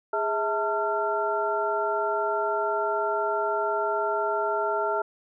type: tone cluster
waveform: sine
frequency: 414 / 650 / 893 / 1373 Hz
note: G#4 / E5 / A5 / F6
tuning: -5 / -24 / +25 / -30 cents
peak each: -29 dBFS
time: 0.13-5.02 s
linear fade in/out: 5 ms
effects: none